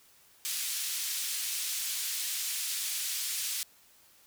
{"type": "band-pass noise", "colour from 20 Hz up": "white", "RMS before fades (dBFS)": -34, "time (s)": [0.45, 3.63], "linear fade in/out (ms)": 0, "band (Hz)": [2700, 12000], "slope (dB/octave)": 12, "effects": ["white hiss -61 dBFS RMS until 4.26 s"]}